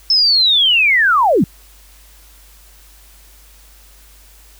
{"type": "linear sweep", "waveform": "sine", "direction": "down", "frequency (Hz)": [5300, 138.59], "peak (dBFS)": -9, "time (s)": [0.1, 1.44], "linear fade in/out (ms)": 2, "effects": ["added 50 Hz sine -44 dBFS peak until 4.59 s", "white hiss -47 dBFS RMS until 4.59 s"]}